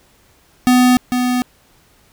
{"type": "tone pair in turn", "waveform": "square", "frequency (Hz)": [250, 248.8], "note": ["B3", "B3"], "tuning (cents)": [21, 13], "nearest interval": "unison", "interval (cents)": 8, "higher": "first", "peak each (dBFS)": [-9, -15], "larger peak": "first", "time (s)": [[0.67, 0.97], [1.12, 1.42]], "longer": "neither", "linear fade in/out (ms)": 0, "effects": ["pink hiss -53 dBFS RMS until 2.12 s"]}